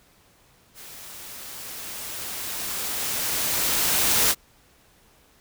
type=noise with level ramp; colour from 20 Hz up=white; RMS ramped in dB=-43 to -19 dBFS; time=0.74-4.35 s; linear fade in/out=50 ms; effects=pink hiss -58 dBFS RMS until 5.4 s